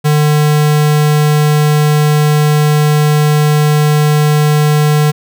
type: tone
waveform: square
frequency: 150 Hz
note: D3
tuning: 37 cents sharp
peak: -8 dBFS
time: 0.04-5.12 s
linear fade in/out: 20 ms
effects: none